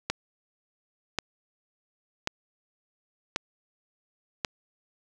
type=click train; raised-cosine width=0.2 ms; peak=-9 dBFS; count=5; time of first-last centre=0.1-4.448 s; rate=0.92 Hz; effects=none